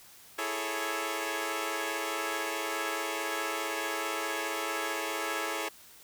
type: chord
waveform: 10% pulse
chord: A major seventh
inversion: second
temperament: equal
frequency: 329.6 / 415.3 / 440 / 554.4 Hz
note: E4 / G#4 / A4 / C#5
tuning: 0 / 0 / 0 / 0 cents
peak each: -29 dBFS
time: 0.38-5.69 s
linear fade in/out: 10 ms
effects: white hiss -54 dBFS RMS until 6.03 s